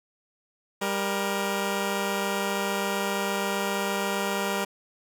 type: tone pair together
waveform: 10% pulse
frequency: 198.3 / 471.6 Hz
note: G3 / A#4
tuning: +20 / +20 cents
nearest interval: octave + minor third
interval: 1500 cents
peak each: -19 / -22 dBFS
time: 0.81-4.65 s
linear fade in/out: 10 ms
effects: none